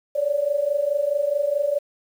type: tone pair together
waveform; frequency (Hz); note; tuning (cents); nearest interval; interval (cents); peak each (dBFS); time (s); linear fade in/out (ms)
sine; 558.3 / 583; C#5 / D5; +12 / -13; minor second; 75; -24 / -21; 0.15-1.79; 10
effects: 8-bit